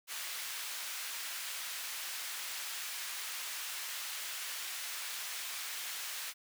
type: high-pass noise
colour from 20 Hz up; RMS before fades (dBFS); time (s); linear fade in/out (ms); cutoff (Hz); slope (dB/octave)
pink; -41; 0.07-6.34; 50; 1700; 12
effects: none